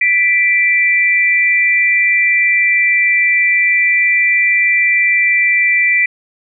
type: tone pair together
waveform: sine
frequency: 1975.3 / 2349 Hz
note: B6 / D7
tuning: 0 / 0 cents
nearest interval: minor third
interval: 300 cents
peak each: -12 dBFS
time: 0.01-6.06 s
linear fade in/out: 5 ms
effects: none